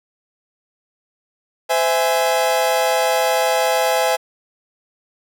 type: chord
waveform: 40% pulse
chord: C augmented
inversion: none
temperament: equal with one note detuned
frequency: 513.7 / 659.3 / 830.6 Hz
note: C5 / E5 / G#5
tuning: -32 / 0 / 0 cents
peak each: -19 dBFS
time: 1.69-4.17 s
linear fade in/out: 20 ms
effects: none